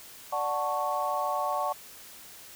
sine chord, D major seventh, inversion none, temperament equal, 587.3 / 740 / 880 / 1108.7 Hz, D5 / F#5 / A5 / C#6, 0 / 0 / 0 / 0 cents, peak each -33 / -32 / -33 / -31 dBFS, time 0.32-1.73 s, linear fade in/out 10 ms, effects white hiss -48 dBFS RMS until 2.55 s

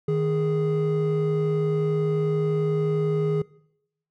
triangle tone pair together, 155.56 / 415.3 Hz, D#3 / G#4, 0 / 0 cents, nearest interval octave + perfect fourth, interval 1700 cents, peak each -21 dBFS, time 0.08-3.42 s, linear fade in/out 5 ms, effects noise-tail reverb RT60 0.8 s tail -23 dB re dry + tanh soft clip ceiling -11 dBFS

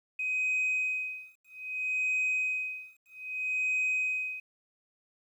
sine tone with tremolo, 2516 Hz, D#7, 19 cents sharp, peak -24 dBFS, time 0.19-4.4 s, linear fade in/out 5 ms, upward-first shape sine, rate 0.62 Hz, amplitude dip 100%, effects tanh soft clip ceiling -24 dBFS + 11-bit

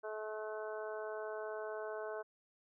harmonic tone, 215.4 Hz, A3, 37 cents flat, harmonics 2 / 3 / 4 / 5 / 6 / 7, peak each -43 / -44 / -51 / -51 / -55 / -50 dBFS, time 0.03-2.23 s, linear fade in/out 20 ms, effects none

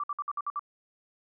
sine tone bursts, 1166 Hz, D6, 13 cents flat, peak -29 dBFS, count 7, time 0-0.594 s, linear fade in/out 2 ms, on 36 ms, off 57 ms, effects none

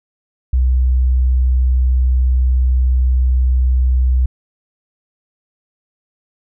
sine tone, 63.3 Hz, B1, 43 cents sharp, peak -10 dBFS, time 0.53-4.26 s, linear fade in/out 5 ms, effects none

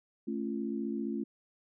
sine chord, A augmented, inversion none, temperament just, 220 / 275 / 343.8 Hz, A3 / C#4 / E#4, 0 / -14 / -27 cents, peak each -35 / -37 / -38 dBFS, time 0.27-1.24 s, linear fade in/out 10 ms, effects none

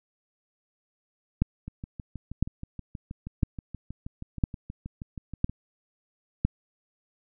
two click trains, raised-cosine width 5 ms, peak -9 / -24 dBFS, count 6 / 25, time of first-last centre 1.42-6.45 / 1.68-5.496 s, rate 0.994 / 6.29 Hz, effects none

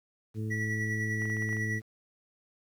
harmonic tone, 108.8 Hz, A2, 19 cents flat, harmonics 1 / 2 / 3 / 4, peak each -32 / -38 / -42 / -44 dBFS, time 0.34-1.82 s, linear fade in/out 50 ms
triangle tone with tremolo, 1945 Hz, B6, 27 cents flat, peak -29 dBFS, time 0.5-1.8 s, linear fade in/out 20 ms, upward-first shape sine, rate 10 Hz, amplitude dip 40%
clicks, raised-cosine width 0.5 ms, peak -33 dBFS, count 8, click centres 1.22 / 1.255 / 1.3 / 1.368 / 1.423 / 1.491 / 1.529 / 1.568 s
effects 10-bit

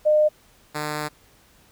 sine / 5% pulse tone pair in turn, 608 / 150.6 Hz, D#5 / D3, -40 / +44 cents, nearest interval 2 octaves, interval 2416 cents, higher first, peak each -14 / -15 dBFS, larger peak first, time 0.05-0.29 / 0.74-1.09 s, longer second, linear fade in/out 20 ms, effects pink hiss -56 dBFS RMS until 1.71 s

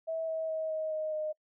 sine tone with pitch steps, 649 / 642.3 / 635.6 / 629.1 / 622.6 / 616.1 Hz, E5 / E5 / D#5 / D#5 / D#5 / D#5, -27 / -45 / +37 / +19 / +1 / -17 cents, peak -31 dBFS, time 0.07-1.33 s, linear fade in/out 20 ms, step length 210 ms, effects noise-tail reverb RT60 0.1 s tail -25 dB re dry

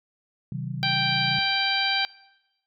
sine chord, C diminished, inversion none, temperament just, 130.81 / 156.98 / 188.37 Hz, C3 / Eb3 / Gb3, 0 / +16 / +31 cents, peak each -31 / -33 / -35 dBFS, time 0.52-1.39 s, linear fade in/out 2 ms
harmonic tone, 784 Hz, G5, in tune, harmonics 1 / 2 / 3 / 4 / 5 / 6, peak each -29 / -29 / -29 / -29 / -29 / -29 dBFS, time 0.83-2.05 s, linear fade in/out 0 ms
effects noise-tail reverb RT60 1.0 s tail -21 dB re dry

